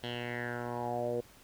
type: tone with low-pass filter sweep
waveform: 10% pulse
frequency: 120.6 Hz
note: B2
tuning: 41 cents flat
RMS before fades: -36 dBFS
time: 0.03-1.21 s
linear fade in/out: 10 ms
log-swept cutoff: 3500 to 470 Hz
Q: 4.9
effects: pink hiss -58 dBFS RMS until 1.43 s